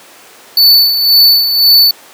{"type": "tone with tremolo", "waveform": "square", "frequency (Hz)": 4487, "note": "C#8", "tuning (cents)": 20, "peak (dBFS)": -3, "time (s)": [0.57, 1.91], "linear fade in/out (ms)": 2, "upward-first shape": "sine", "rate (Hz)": 1.9, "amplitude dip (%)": 60, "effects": ["pink hiss -37 dBFS RMS until 2.13 s", "high-pass 400 Hz 12 dB/octave"]}